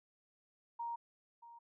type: tone with echo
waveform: sine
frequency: 936 Hz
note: A#5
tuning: 7 cents sharp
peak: -38 dBFS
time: 0.79-0.96 s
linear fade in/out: 10 ms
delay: 630 ms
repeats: 1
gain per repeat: -15 dB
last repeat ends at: 1.59 s
effects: none